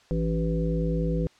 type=harmonic tone with a mistuned harmonic; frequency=55 Hz; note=A1; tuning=in tune; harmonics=1 / 3 / 5 / 7 / 9; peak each=-28 / -26 / -34 / -35 / -32 dBFS; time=0.11-1.27 s; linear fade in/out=0 ms; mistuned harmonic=5; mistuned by=+34 cents; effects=white hiss -58 dBFS RMS until 1.39 s + low-pass 5000 Hz 12 dB/octave